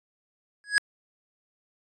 square tone with exponential growth, 1667 Hz, G#6, 6 cents sharp, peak -15 dBFS, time 0.64-0.78 s, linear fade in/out 0 ms, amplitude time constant 29 ms, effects resampled to 24000 Hz

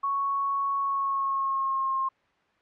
sine tone with pitch glide, 1108.7 to 1067.2 Hz, C#6 to C6, 0 to +34 cents, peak -24 dBFS, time 0.03-2.09 s, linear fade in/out 10 ms, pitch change -66 cents, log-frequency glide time 0.79-1.98 s, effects white hiss -65 dBFS RMS until 2.61 s + low-pass 2000 Hz 12 dB/octave

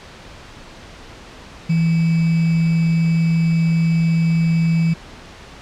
sine tone with sample-and-hold, 164.81 Hz, E3, in tune, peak -13 dBFS, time 1.69-4.94 s, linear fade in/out 10 ms, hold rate 2450 Hz, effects pink hiss -39 dBFS RMS until 5.61 s + low-pass 5000 Hz 12 dB/octave

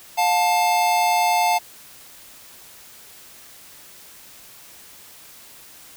square tone pair together, 710 / 879.9 Hz, F5 / A5, +28 / 0 cents, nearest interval major third, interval 372 cents, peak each -20 dBFS, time 0.17-1.59 s, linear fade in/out 20 ms, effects white hiss -45 dBFS RMS until 5.96 s

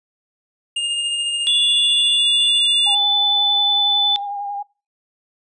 square tone with tremolo, 2825 Hz, F7, 19 cents sharp, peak -19 dBFS, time 0.76-2.95 s, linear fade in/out 5 ms, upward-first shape sine, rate 14 Hz, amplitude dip 30%
sine tone with pitch glide, 3453 to 3505 Hz, A7 to A7, -33 to -7 cents, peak -14 dBFS, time 1.47-4.16 s, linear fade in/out 0 ms, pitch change +26 cents, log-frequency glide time 1.67-3.11 s
sine tone with vibrato, 810 Hz, G#5, 43 cents flat, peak -23 dBFS, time 2.86-4.63 s, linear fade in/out 10 ms, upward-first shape triangle, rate 11 Hz, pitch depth 30 cents each way
effects noise-tail reverb RT60 0.3 s tail -24 dB re dry + resampled to 22050 Hz

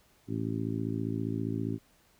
harmonic tone, 55 Hz, A1, in tune, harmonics 2 / 3 / 4 / 5 / 6 / 7, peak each -35 / -38 / -37 / -35 / -40 / -41 dBFS, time 0.27-1.79 s, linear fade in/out 50 ms, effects pink hiss -65 dBFS RMS until 2.19 s

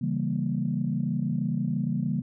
sine chord, C# diminished seventh, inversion none, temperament equal, 138.59 / 164.81 / 196 / 233.1 Hz, C#3 / E3 / G3 / Bb3, 0 / 0 / 0 / 0 cents, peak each -30 dBFS, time 0.01-2.22 s, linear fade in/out 10 ms, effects tanh soft clip ceiling -14 dBFS

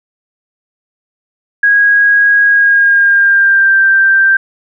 sine tone with pitch glide, 1646 to 1572.6 Hz, G#6 to G6, -16 to +5 cents, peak -5 dBFS, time 1.63-4.37 s, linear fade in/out 5 ms, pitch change -79 cents, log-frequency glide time 2.45-3.8 s, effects none

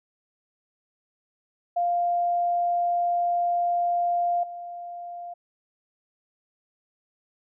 sine tone with level steps, 698.5 Hz, F5, in tune, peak -21 / -34 dBFS, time 1.76-5.34 s, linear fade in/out 10 ms, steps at 4.43 s, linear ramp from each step 5 ms, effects none

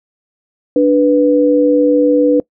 sine tone pair together, 293.7 / 493.1 Hz, D4 / B4, 0 / -3 cents, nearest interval major sixth, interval 897 cents, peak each -10 dBFS, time 0.76-2.4 s, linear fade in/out 2 ms, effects noise-tail reverb RT60 0.1 s tail -22 dB re dry

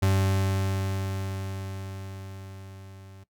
40% pulse tone with level ramp, 96.4 Hz, G2, 28 cents flat, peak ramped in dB -19 to -45 dBFS, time 0.02-3.24 s, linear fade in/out 10 ms, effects noise-tail reverb RT60 0.1 s tail -17 dB re dry

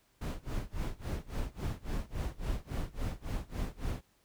brown noise with tremolo, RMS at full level -33 dBFS, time 0.21-4.01 s, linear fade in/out 5 ms, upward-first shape sine, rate 3.6 Hz, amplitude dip 95%, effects pink hiss -70 dBFS RMS until 4.24 s

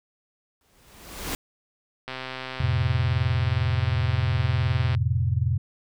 pink noise with exponential growth, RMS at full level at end -28 dBFS, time 0.61-1.35 s, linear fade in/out 1 ms, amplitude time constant 160 ms
click train, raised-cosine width 0.3 ms, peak -17 dBFS, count 374, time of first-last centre 2.08-4.949 s, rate 130 Hz
sine chord, F major, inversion none, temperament equal with one note detuned, 87.31 / 110 / 129.46 Hz, F2 / A2 / C3, 0 / 0 / -18 cents, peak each -25 dBFS, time 2.6-5.58 s, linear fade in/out 5 ms
effects none

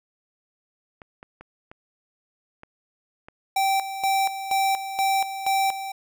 clicks, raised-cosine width 0.5 ms, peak -27 dBFS, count 6, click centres 1.018 / 1.229 / 1.41 / 1.715 / 2.634 / 3.285 s
square tone with tremolo, 778 Hz, G5, 13 cents flat, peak -20 dBFS, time 3.56-5.92 s, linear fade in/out 5 ms, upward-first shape square, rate 2.1 Hz, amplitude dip 70%
effects none

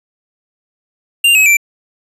square tone with pitch steps, 2790 / 2558 / 2346 Hz, F7 / D#7 / D7, -2 / +47 / -2 cents, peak -7 dBFS, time 1.24-1.57 s, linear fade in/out 5 ms, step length 110 ms, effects resampled to 32000 Hz + 8-bit

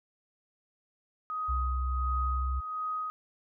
sine tone with tremolo, 1254 Hz, D#6, 13 cents sharp, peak -30 dBFS, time 1.3-3.1 s, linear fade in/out 0 ms, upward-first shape sine, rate 1.4 Hz, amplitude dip 55%
sine tone with pitch glide, 65.41 to 66.17 Hz, C2 to C2, 0 to +20 cents, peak -28 dBFS, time 1.48-2.61 s, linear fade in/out 20 ms, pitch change +20 cents, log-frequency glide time 1.96-2.28 s
effects none

